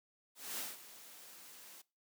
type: noise with ADSR envelope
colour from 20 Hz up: white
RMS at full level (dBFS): -40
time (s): 0.35-1.82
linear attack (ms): 230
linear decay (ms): 190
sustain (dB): -15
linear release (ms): 10
effects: noise-tail reverb RT60 0.3 s tail -22 dB re dry + high-pass 200 Hz 12 dB/octave